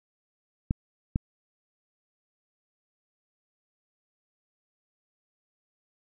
clicks, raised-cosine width 5 ms, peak -12 dBFS, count 2, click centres 0.709 / 1.159 s, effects none

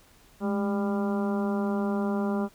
harmonic tone with a mistuned harmonic, 198.9 Hz, G3, 25 cents sharp, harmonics 1 / 2 / 3 / 4 / 5 / 6 / 7, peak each -26 / -32 / -36 / -38 / -40 / -42 / -43 dBFS, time 0.4-2.49 s, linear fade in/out 50 ms, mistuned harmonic 1, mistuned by +72 cents, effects pink hiss -58 dBFS RMS until 2.54 s

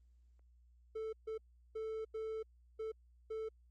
triangle tone bursts at uneven times, 440.5 Hz, A4, 2 cents sharp, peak -37 dBFS, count 6, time 0.95-1.13 / 1.27-1.38 / 1.75-2.05 / 2.14-2.43 / 2.79-2.92 / 3.3-3.49 s, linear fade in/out 10 ms, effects added 60 Hz sine -63 dBFS peak until 3.7 s + Opus 24 kbps

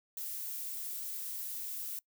violet noise, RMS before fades -40 dBFS, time 0.17-1.99 s, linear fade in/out 2 ms, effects noise-tail reverb RT60 0.1 s tail -23 dB re dry

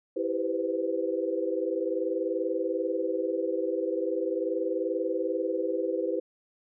sine chord, C major seventh, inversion first, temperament equal with one note detuned, 329.6 / 392 / 493.9 / 514.3 Hz, E4 / G4 / B4 / C5, 0 / 0 / 0 / -30 cents, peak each -32 dBFS, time 0.16-6.2 s, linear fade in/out 10 ms, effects none

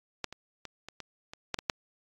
clicks, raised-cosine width 0.2 ms, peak -14 / -25 / -23 / -25 / -23 / -25 / -12 / -16 / -8 dBFS, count 9, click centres 0.243 / 0.326 / 0.653 / 0.886 / 1.003 / 1.335 / 1.543 / 1.589 / 1.698 s, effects AAC 48 kbps

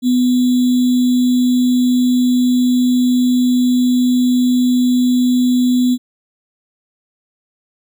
sine tone with sample-and-hold, 249.2 Hz, B3, 16 cents sharp, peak -10 dBFS, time 0.02-5.98 s, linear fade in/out 50 ms, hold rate 3675 Hz, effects none

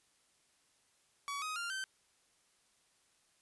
sawtooth tone with pitch steps, 1132 / 1256 / 1393.7 / 1546.4 Hz, C#6 / D#6 / F6 / G6, +36 / +16 / -4 / -24 cents, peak -34 dBFS, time 1.28-1.84 s, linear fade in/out 0 ms, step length 140 ms, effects white hiss -72 dBFS RMS until 3.41 s + resampled to 24000 Hz

